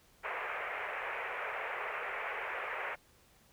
white band-pass noise, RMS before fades -39 dBFS, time 0.23-2.96 s, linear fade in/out 20 ms, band 420 to 2400 Hz, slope 48 dB/octave, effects pink hiss -65 dBFS RMS until 3.52 s

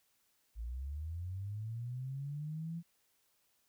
sine linear sweep, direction up, 53 to 170.8 Hz, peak -38 dBFS, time 0.55-2.83 s, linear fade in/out 50 ms, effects white hiss -75 dBFS RMS until 3.68 s

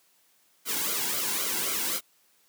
white noise with flanger, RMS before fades -29 dBFS, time 0.65-2.01 s, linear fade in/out 50 ms, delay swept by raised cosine 1.1 to 1.68 ms, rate 3.8 Hz, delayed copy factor -0.75, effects white hiss -65 dBFS RMS until 2.48 s + high-pass 150 Hz 12 dB/octave

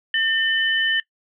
sine tone pair together, 1805 / 3013 Hz, A6 / F#7, +44 / +31 cents, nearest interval major sixth, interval 887 cents, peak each -20 / -21 dBFS, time 0.14-1 s, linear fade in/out 2 ms, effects noise-tail reverb RT60 0.1 s tail -21 dB re dry

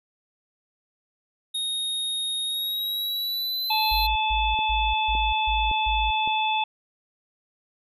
square tone with pitch glide, 3729 to 4090 Hz, A#7 to C8, 0 to -40 cents, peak -26 dBFS, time 1.54-4.07 s, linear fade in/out 10 ms, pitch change +160 cents, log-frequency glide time 2.44-3.85 s
harmonic tone, 868 Hz, A5, 24 cents flat, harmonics 1 / 3 / 4, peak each -23 / -28 / -29 dBFS, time 3.7-6.64 s, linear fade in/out 5 ms
sine tone bursts, 54.7 Hz, A1, 9 cents flat, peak -26 dBFS, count 6, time 3.91-6.11 s, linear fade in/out 10 ms, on 250 ms, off 140 ms
click train, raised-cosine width 2 ms, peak -25 dBFS, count 4, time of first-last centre 4.59-6.275 s, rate 1.78 Hz
effects none

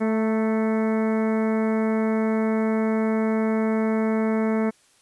harmonic tone with a mistuned harmonic, 220 Hz, A3, in tune, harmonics 1 / 2 / 3 / 4 / 5 / 6 / 7 / 8 / 9 / 10, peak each -21 / -26 / -31 / -36 / -39 / -38 / -43 / -42 / -44 / -40 dBFS, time 0-4.71 s, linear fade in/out 20 ms, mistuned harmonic 4, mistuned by +28 cents, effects white hiss -59 dBFS RMS until 5.01 s + resampled to 24000 Hz

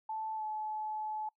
sine tone with pitch glide, 876 to 860 Hz, A5 to A5, -8 to -40 cents, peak -35 dBFS, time 0.09-1.29 s, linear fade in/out 5 ms, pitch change -32 cents, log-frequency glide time 0.36-0.43 s, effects noise-tail reverb RT60 0.1 s tail -23 dB re dry

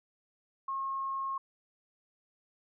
sine tone, 1081 Hz, C#6, 44 cents flat, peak -32 dBFS, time 0.68-1.38 s, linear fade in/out 5 ms, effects none

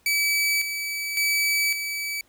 sawtooth tone with tremolo, 2295 Hz, D7, 40 cents flat, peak -17 dBFS, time 0.06-2.21 s, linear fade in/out 2 ms, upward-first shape square, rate 0.9 Hz, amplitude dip 55%, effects pink hiss -62 dBFS RMS until 2.28 s

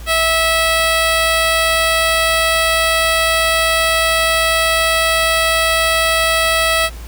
10% pulse tone, 652 Hz, E5, 19 cents flat, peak -4 dBFS, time 0.06-6.9 s, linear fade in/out 50 ms, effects added 57 Hz sine -28 dBFS peak until 7.07 s + pink hiss -39 dBFS RMS until 7.07 s

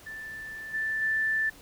sine tone with level steps, 1764 Hz, A6, 4 cents sharp, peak -37 / -27 / -24 dBFS, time 0.06-1.5 s, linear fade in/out 10 ms, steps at 0.73 / 1.01 s, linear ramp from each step 20 ms, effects pink hiss -52 dBFS RMS until 1.61 s

